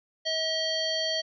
harmonic tone, 640 Hz, D#5, 49 cents sharp, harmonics 1 / 3 / 5 / 7 / 9, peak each -31 / -36 / -32 / -30 / -41 dBFS, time 0.25-1.22 s, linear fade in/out 20 ms, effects none

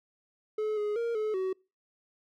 triangle tone with pitch steps, 429.3 / 418.1 / 466.7 / 429.8 / 376.5 Hz, A4 / G#4 / A#4 / A4 / F#4, -43 / +12 / +2 / -41 / +30 cents, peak -26 dBFS, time 0.58-1.53 s, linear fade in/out 5 ms, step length 190 ms, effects noise-tail reverb RT60 0.3 s tail -26 dB re dry

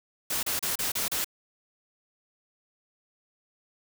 white noise bursts, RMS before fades -29 dBFS, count 6, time 0.3-1.245 s, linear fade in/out 5 ms, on 130 ms, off 33 ms, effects none

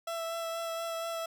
30% pulse tone with vibrato, 664 Hz, E5, 12 cents sharp, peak -31 dBFS, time 0.07-1.26 s, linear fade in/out 5 ms, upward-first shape sine, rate 4.2 Hz, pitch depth 15 cents each way, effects none

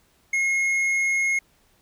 sine tone with tanh clipping, 2158 Hz, C#7, 47 cents flat, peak -21 dBFS, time 0.33-1.39 s, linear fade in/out 5 ms, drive 7 dB, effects pink hiss -62 dBFS RMS until 1.81 s

